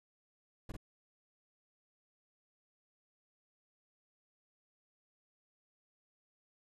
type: noise with echo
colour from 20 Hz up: brown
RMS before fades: -41 dBFS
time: 0.69-0.72 s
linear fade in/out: 5 ms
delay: 47 ms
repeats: 1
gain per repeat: -3 dB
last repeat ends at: 0.767 s
effects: resampled to 32000 Hz